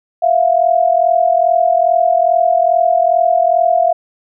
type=tone pair together; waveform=sine; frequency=665.6 / 708 Hz; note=E5 / F5; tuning=+17 / +23 cents; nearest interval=minor second; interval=106 cents; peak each=-12 dBFS; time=0.22-3.93 s; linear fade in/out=10 ms; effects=none